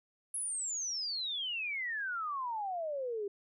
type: exponential sweep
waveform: sine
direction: down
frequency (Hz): 10840 to 392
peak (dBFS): -34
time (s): 0.34-3.28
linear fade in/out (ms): 5
effects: none